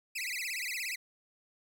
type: tone with vibrato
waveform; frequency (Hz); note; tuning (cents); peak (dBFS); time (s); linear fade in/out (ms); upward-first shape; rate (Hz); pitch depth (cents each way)
sawtooth; 2275; C#7; +44; -31; 0.15-0.96; 10; sine; 17; 270
effects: none